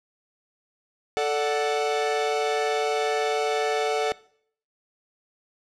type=chord; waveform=45% pulse; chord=D major; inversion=second; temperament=equal; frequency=440 / 587.3 / 740 Hz; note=A4 / D5 / F#5; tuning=0 / 0 / 0 cents; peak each=-25 / -30 / -27 dBFS; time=1.17-4.12 s; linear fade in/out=0 ms; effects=noise-tail reverb RT60 0.6 s tail -21 dB re dry + low-pass 6000 Hz 12 dB/octave